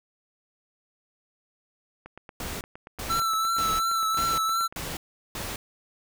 click train, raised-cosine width 0.5 ms, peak -27 dBFS, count 24, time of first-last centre 2.06-4.725 s, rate 8.63 Hz
pink noise bursts, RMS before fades -34 dBFS, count 6, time 2.4-5.56 s, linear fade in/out 2 ms, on 210 ms, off 380 ms
square tone with vibrato, 1330 Hz, E6, 15 cents sharp, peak -24 dBFS, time 3.09-4.68 s, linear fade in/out 20 ms, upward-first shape triangle, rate 2.8 Hz, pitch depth 34 cents each way
effects none

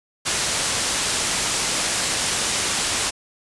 white low-pass noise, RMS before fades -23 dBFS, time 0.25-3.11 s, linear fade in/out 20 ms, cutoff 9500 Hz, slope 24 dB/octave, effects resampled to 24000 Hz

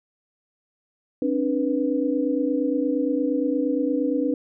sine tone cluster, 269.2 / 297.8 / 490.9 Hz, C4 / D4 / B4, +49 / +24 / -10 cents, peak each -24 / -24 / -26 dBFS, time 1.22-4.34 s, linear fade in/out 2 ms, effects none

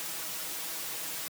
white noise with comb filter, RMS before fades -37 dBFS, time 0-1.28 s, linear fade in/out 0 ms, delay 6.2 ms, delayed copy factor +0.75, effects high-pass 150 Hz 12 dB/octave

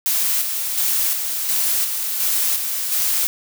blue noise with tremolo, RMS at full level -19 dBFS, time 0.06-3.27 s, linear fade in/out 0 ms, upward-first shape square, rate 1.4 Hz, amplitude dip 40%, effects none

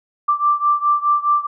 sine beating tone pair, 1174.7 / 1179.5 Hz, D6 / D6, 0 / +7 cents, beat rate 4.8 Hz, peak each -16 / -18 dBFS, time 0.28-1.47 s, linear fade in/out 10 ms, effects none

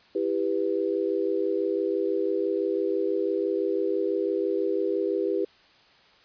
sine chord, E minor, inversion none, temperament just, 329.6 / 395.6 / 494.4 Hz, E4 / G4 / B4, 0 / +16 / +2 cents, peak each -29 / -26 / -29 dBFS, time 0.15-5.45 s, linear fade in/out 5 ms, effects white hiss -57 dBFS RMS until 6.24 s + resampled to 11025 Hz

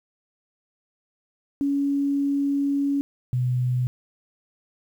sine tone pair in turn, 281 / 125.17 Hz, C#4 / B2, +24 / +24 cents, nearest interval octave + major second, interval 1400 cents, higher first, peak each -20 dBFS, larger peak neither, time 1.61-3.01 / 3.33-3.87 s, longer first, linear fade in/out 0 ms, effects 9-bit

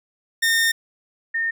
sawtooth / sine tone pair in turn, 1826 / 1826 Hz, A#6 / A#6, -36 / -36 cents, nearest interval unison, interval 0 cents, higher neither, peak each -13 / -20 dBFS, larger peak first, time 0.42-0.72 / 1.34-1.51 s, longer first, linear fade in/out 10 ms, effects none

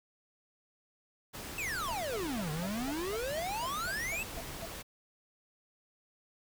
pink noise, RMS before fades -43 dBFS, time 1.33-4.83 s, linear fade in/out 20 ms
square exponential two-way sweep, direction down then up, 2700 to 146.83 to 2700 Hz, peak -35 dBFS, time 1.58-4.23 s, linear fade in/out 2 ms, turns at 2.51 s
sine tone bursts, 666 Hz, E5, 18 cents sharp, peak -40 dBFS, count 12, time 1.88-4.658 s, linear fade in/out 5 ms, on 39 ms, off 210 ms
effects none

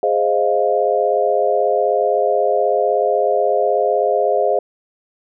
sine chord, F minor seventh, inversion first, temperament equal, 415.3 / 523.3 / 622.3 / 698.5 Hz, Ab4 / C5 / Eb5 / F5, 0 / 0 / 0 / 0 cents, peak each -19 dBFS, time 0.03-4.59 s, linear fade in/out 2 ms, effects none

